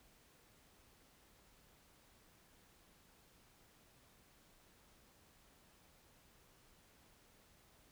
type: silence
effects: pink hiss -68 dBFS RMS until 7.91 s